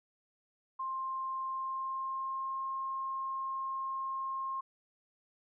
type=tone with pitch glide; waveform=sine; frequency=1056 to 1067.7 Hz; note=C6 to C6; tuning=+16 to +35 cents; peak=-34 dBFS; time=0.79-4.61 s; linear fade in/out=10 ms; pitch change=+19 cents; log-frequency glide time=1.48-2.65 s; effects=none